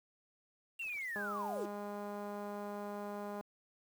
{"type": "linear sweep", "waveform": "sine", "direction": "down", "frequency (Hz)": [2794, 305.8], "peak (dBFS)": -38, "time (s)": [0.79, 1.66], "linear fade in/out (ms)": 10}
{"type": "click train", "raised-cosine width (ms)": 1, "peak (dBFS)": -31, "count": 462, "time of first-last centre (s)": [1.16, 3.409], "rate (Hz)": 205}
{"effects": ["high-pass 80 Hz 12 dB/octave", "9-bit"]}